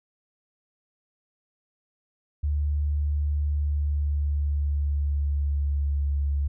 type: tone with pitch glide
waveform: sine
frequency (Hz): 73.42 to 71.04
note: D2 to C#2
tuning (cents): 0 to +43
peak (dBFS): -22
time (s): 2.43-6.48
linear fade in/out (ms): 10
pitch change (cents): -57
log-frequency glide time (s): 3.46-6.11
effects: none